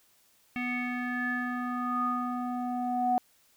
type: tone with low-pass filter sweep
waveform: square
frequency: 246.9 Hz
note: B3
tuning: in tune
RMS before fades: -31 dBFS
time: 0.56-3.18 s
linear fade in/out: 0 ms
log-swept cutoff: 2400 to 740 Hz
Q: 9.6
effects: white hiss -65 dBFS RMS until 3.56 s